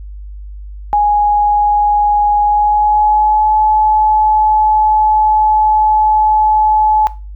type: tone with pitch glide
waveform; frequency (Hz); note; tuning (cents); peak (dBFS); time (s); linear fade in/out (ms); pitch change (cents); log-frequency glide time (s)
sine; 831 to 857.8; G#5 to A5; +1 to -44; -8; 0.93-7.07; 0; +55; 2.42-3.55
effects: noise-tail reverb RT60 0.3 s tail -17 dB re dry + added 50 Hz sine -26 dBFS peak until 7.35 s